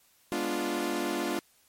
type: chord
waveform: sawtooth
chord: G# diminished seventh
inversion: none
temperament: equal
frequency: 207.7 / 246.9 / 293.7 / 349.2 Hz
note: G#3 / B3 / D4 / F4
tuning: 0 / 0 / 0 / 0 cents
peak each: -34 / -32 / -30 / -28 dBFS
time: 0.32-1.39 s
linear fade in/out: 0 ms
effects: white hiss -64 dBFS RMS until 1.68 s + MP3 64 kbps

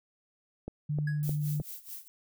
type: click train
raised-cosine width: 2 ms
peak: -24 dBFS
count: 4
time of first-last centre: 0.68-1.6 s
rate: 3.26 Hz
type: tone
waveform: sine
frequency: 148.9 Hz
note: D3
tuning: 24 cents sharp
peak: -28 dBFS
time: 0.89-1.62 s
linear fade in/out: 10 ms
type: tone with exponential decay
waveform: triangle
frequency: 1666 Hz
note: G#6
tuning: 5 cents sharp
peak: -33 dBFS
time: 1.07-1.27 s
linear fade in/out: 5 ms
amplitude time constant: 43 ms
type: noise with tremolo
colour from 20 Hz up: violet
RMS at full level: -41 dBFS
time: 1.23-2.08 s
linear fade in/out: 0 ms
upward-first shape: sine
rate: 4.6 Hz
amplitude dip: 85%
effects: none

